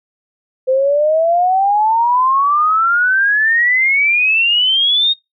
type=exponential sweep; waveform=sine; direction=up; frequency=512 to 3747 Hz; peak=-10 dBFS; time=0.67-5.14 s; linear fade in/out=20 ms; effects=noise-tail reverb RT60 0.2 s tail -26 dB re dry